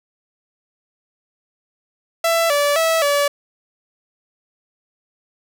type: tone with pitch steps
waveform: sawtooth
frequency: 666 / 578 / 652 / 574 Hz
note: E5 / D5 / E5 / D5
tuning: +18 / -28 / -19 / -40 cents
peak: -11 dBFS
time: 2.24-3.28 s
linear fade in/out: 5 ms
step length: 260 ms
effects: none